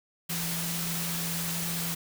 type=tone in noise; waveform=sine; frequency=168.5 Hz; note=E3; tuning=38 cents sharp; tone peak=-34 dBFS; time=0.29-1.95 s; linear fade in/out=10 ms; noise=white; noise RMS=-33 dBFS; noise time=0.29-1.95 s; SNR=-4 dB; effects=none